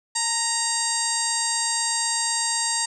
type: harmonic tone with a mistuned harmonic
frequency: 936 Hz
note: A#5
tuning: 7 cents sharp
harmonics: 1 / 2 / 3 / 4 / 5 / 6 / 7 / 8 / 9 / 10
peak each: -30 / -32 / -39 / -36 / -28 / -37 / -32 / -28 / -28 / -38 dBFS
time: 0.15-2.86 s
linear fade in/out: 10 ms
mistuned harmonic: 1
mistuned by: -47 cents
effects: none